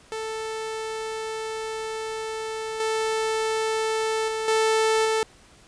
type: tone with level steps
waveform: sawtooth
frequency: 441 Hz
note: A4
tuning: 4 cents sharp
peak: -25 / -19 / -22 / -15 / -17 dBFS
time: 0.12-5.23 s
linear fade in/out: 0 ms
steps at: 2.8 / 4.28 / 4.48 / 5.05 s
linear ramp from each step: 2 ms
effects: pink hiss -53 dBFS RMS until 5.67 s + resampled to 22050 Hz